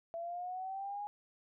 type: linear sweep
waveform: sine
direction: up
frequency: 666 to 830.6 Hz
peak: -38 dBFS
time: 0.14-1.07 s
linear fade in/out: 0 ms
effects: none